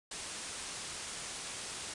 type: low-pass noise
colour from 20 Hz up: white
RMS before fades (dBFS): -43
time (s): 0.11-1.94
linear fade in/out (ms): 5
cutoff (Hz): 10000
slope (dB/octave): 96
effects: resampled to 24000 Hz